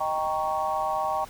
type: chord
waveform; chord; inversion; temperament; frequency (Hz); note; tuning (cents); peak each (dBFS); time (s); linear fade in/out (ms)
sine; Eb dominant seventh; none; equal; 622.3 / 784 / 932.3 / 1108.7; Eb5 / G5 / Bb5 / Db6; 0 / 0 / 0 / 0; -31 / -28 / -31 / -30; 0-1.25; 10
effects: pink hiss -47 dBFS RMS until 1.29 s